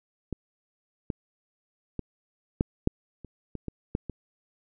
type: clicks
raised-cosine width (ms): 3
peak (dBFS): -18 / -16 / -18 / -9 / -8 / -29 / -22 / -20 / -13 / -21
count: 10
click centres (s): 0.327 / 1.102 / 1.993 / 2.609 / 2.874 / 3.247 / 3.553 / 3.683 / 3.951 / 4.097
effects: none